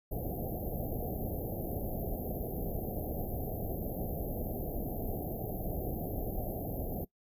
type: band-stop noise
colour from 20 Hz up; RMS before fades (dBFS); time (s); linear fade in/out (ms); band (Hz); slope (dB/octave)
pink; -36; 0.11-7.05; 10; 770 to 12000; 96
effects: noise-tail reverb RT60 0.1 s tail -20 dB re dry + resampled to 32000 Hz